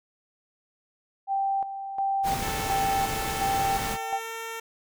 sine tone with tremolo, 784 Hz, G5, in tune, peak -23 dBFS, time 1.27-4.2 s, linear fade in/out 50 ms, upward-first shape square, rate 1.4 Hz, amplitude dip 65%
pink noise, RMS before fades -32 dBFS, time 2.23-3.98 s, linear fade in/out 50 ms
10% pulse tone with pitch glide, 440.7 to 453.6 Hz, A4 to A#4, +3 to -47 cents, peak -25 dBFS, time 2.42-4.6 s, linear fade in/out 5 ms, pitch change +50 cents, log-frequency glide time 3.34-4.33 s
effects none

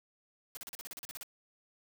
white noise bursts, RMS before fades -44 dBFS, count 12, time 0.55-1.231 s, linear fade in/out 0 ms, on 21 ms, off 39 ms, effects none

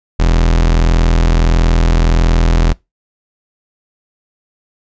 40% pulse tone, 41.54 Hz, E1, 14 cents sharp, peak -7 dBFS, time 0.19-2.73 s, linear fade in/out 10 ms, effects noise-tail reverb RT60 0.2 s tail -23 dB re dry + resampled to 16000 Hz

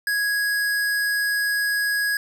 square tone, 1661.2 Hz, G#6, in tune, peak -21 dBFS, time 0.07-2.17 s, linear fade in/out 2 ms, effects none

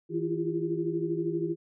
sine tone cluster, 162.2 / 333.2 / 345.8 / 401.2 Hz, E3 / E4 / F4 / G4, -28 / +19 / -17 / +40 cents, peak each -35 / -32 / -31 / -35 dBFS, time 0.09-1.56 s, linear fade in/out 50 ms, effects none

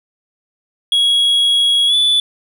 triangle tone with pitch glide, 3322 to 3471 Hz, G#7 to A7, 0 to -24 cents, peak -9 dBFS, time 0.92-2.2 s, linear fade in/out 2 ms, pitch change +76 cents, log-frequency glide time 1.87-1.95 s, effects none

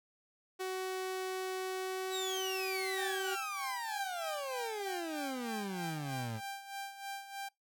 sawtooth tone with pitch glide, 374.7 to 381.5 Hz, F#4 to G4, +22 to -47 cents, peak -32 dBFS, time 0.59-3.36 s, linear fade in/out 20 ms, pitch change +31 cents, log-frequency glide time 1.73-3.1 s
30% pulse exponential sweep, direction down, 3964 to 105.6 Hz, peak -35 dBFS, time 2.1-6.41 s, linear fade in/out 50 ms
sawtooth tone with tremolo, 790 Hz, G5, 13 cents sharp, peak -35 dBFS, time 2.97-7.49 s, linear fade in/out 10 ms, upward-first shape sine, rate 3.2 Hz, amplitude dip 70%
effects noise-tail reverb RT60 0.2 s tail -26 dB re dry

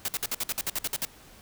white noise bursts, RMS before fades -29 dBFS, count 12, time 0.05-1.051 s, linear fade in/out 2 ms, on 33 ms, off 55 ms, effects pink hiss -52 dBFS RMS until 1.41 s

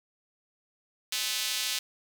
square tone with high-pass filter, 116.54 Hz, A#2, in tune, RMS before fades -31 dBFS, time 1.12-1.79 s, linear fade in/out 5 ms, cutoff 3500 Hz, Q 1.3, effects none

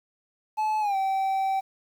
triangle tone with pitch glide, 862 to 772.4 Hz, A5 to G5, -36 to -26 cents, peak -21 dBFS, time 0.57-1.61 s, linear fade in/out 20 ms, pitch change -190 cents, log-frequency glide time 0.8-0.96 s, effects 9-bit

